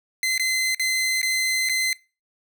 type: tone with dropouts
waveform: sawtooth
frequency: 2058 Hz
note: C7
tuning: 29 cents flat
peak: -17 dBFS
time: 0.23-1.93 s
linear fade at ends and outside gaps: 1 ms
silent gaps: 0.379-0.396 / 0.747-0.796 / 1.216-1.229 / 1.689-1.695 s
effects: noise-tail reverb RT60 0.3 s tail -21 dB re dry